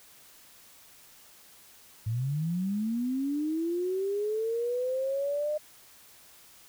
sine linear sweep, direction up, 105.9 to 610 Hz, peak -27 dBFS, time 2.06-5.58 s, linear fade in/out 10 ms, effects white hiss -55 dBFS RMS until 6.68 s

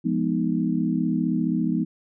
sine chord, F half-diminished seventh, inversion none, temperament equal with one note detuned, 172.71 / 207.7 / 246.9 / 311.1 Hz, F3 / Ab3 / Cb4 / Eb4, -19 / 0 / 0 / 0 cents, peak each -26 / -27 / -25 / -27 dBFS, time 0.04-1.85 s, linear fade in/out 20 ms, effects none

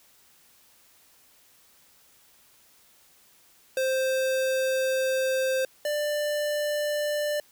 square tone pair in turn, 524 / 592.7 Hz, C5 / D5, +2 / +16 cents, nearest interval major second, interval 214 cents, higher second, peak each -24 / -26 dBFS, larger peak first, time 3.77-5.65 / 5.85-7.4 s, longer first, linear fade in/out 2 ms, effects white hiss -59 dBFS RMS until 7.51 s

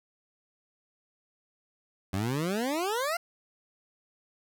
20% pulse exponential sweep, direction up, 90.5 to 709 Hz, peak -23 dBFS, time 2.13-3.17 s, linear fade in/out 5 ms, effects none

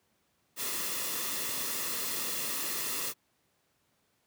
white noise with comb filter, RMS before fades -34 dBFS, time 0.56-3.14 s, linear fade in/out 50 ms, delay 1.3 ms, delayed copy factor -0.55, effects pink hiss -73 dBFS RMS until 4.26 s + high-pass 100 Hz 12 dB/octave

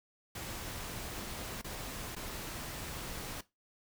pink noise with dropouts, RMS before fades -42 dBFS, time 0.35-3.41 s, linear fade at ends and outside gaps 5 ms, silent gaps 1.616-1.643 / 2.152-2.163 s, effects noise-tail reverb RT60 0.2 s tail -17 dB re dry

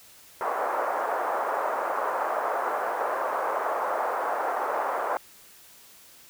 pink band-pass noise, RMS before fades -28 dBFS, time 0.41-5.17 s, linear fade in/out 0 ms, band 540 to 1300 Hz, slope 24 dB/octave, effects white hiss -52 dBFS RMS until 6.29 s

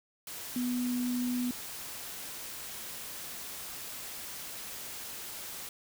sine tone in noise, 246.9 Hz, B3, in tune, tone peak -29 dBFS, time 0.56-1.51 s, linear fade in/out 2 ms, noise white, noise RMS -42 dBFS, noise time 0.27-5.69 s, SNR +10 dB, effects none

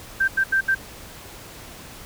sine tone bursts at uneven times, 1568 Hz, G6, in tune, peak -16 dBFS, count 4, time 0.2-0.28 / 0.37-0.44 / 0.52-0.61 / 0.68-0.75 s, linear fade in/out 10 ms, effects pink hiss -41 dBFS RMS until 2.05 s

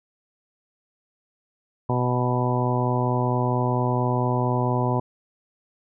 harmonic tone with a mistuned harmonic, 124.4 Hz, B2, 13 cents sharp, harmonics 1 / 2 / 3 / 4 / 5 / 6 / 7 / 8, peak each -23 / -28 / -29 / -32 / -31 / -32 / -31 / -29 dBFS, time 1.89-5 s, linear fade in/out 5 ms, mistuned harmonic 8, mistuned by -16 cents, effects none

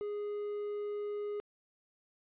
triangle tone, 413.9 Hz, G#4, 6 cents flat, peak -33 dBFS, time 0.01-1.4 s, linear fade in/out 0 ms, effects resampled to 8000 Hz

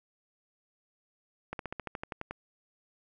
slowing click train, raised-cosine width 0.5 ms, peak -21 dBFS, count 11, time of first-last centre 1.53-2.31 s, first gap 62 ms, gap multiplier 1.05, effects none

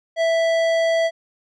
sine tone with tanh clipping, 659.3 Hz, E5, in tune, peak -18 dBFS, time 0.16-1.11 s, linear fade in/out 50 ms, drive 15 dB, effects none

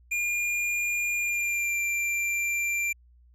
square tone with pitch glide, 2414 to 2367 Hz, D7 to D7, +47 to +13 cents, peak -26 dBFS, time 0.11-2.93 s, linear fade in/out 10 ms, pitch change -34 cents, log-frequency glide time 1.16-1.79 s, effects added 60 Hz sine -54 dBFS peak until 3.34 s + low-pass 12000 Hz 12 dB/octave

